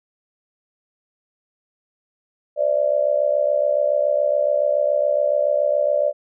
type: tone with amplitude modulation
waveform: sine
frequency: 587 Hz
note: D5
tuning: 1 cent flat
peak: -12 dBFS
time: 2.56-6.13 s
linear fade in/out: 50 ms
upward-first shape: sine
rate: 67.1 Hz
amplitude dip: 85%
effects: none